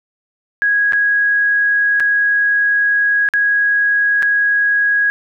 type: tone with dropouts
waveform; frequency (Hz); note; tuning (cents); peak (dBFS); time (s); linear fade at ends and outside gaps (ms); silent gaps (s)
sine; 1655; G#6; -6; -11; 0.62-5.1; 0; 0.923-0.933 / 1.999-2.004 / 3.288-3.337 / 4.224-4.229
effects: none